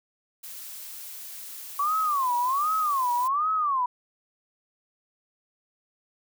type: noise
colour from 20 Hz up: blue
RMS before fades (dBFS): -40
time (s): 0.43-3.28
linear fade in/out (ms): 10
type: tone with vibrato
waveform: sine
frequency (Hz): 1112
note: C#6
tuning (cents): +5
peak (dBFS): -22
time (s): 1.79-3.86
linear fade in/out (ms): 5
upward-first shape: sine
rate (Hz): 1.3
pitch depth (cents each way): 250
effects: none